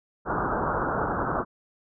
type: low-pass noise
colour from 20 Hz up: white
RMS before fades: -27 dBFS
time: 0.25-1.45 s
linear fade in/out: 50 ms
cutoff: 1500 Hz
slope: 96 dB/octave
effects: none